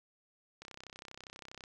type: click train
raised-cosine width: 0.2 ms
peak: -30 dBFS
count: 34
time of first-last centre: 0.62-1.639 s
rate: 32.4 Hz
effects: none